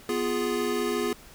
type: chord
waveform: square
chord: F diminished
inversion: second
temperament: equal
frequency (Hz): 246.9 / 349.2 / 415.3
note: Cb4 / F4 / Ab4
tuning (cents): 0 / 0 / 0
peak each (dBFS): -32 / -31 / -29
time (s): 0.09-1.13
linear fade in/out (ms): 2
effects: pink hiss -50 dBFS RMS until 1.34 s